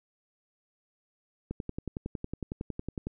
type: click train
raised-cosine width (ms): 3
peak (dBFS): -21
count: 18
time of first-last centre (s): 1.51-3.07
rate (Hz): 10.9
effects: none